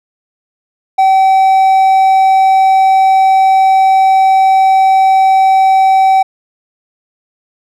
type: tone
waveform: triangle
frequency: 767 Hz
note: G5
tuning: 38 cents flat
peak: -3 dBFS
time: 0.98-6.23 s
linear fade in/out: 10 ms
effects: none